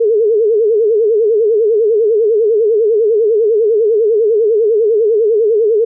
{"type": "tone with vibrato", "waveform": "sine", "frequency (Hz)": 437.4, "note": "A4", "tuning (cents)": -10, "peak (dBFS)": -8, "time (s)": [0, 5.85], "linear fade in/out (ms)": 10, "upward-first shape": "sine", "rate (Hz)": 10, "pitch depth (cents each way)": 120, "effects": []}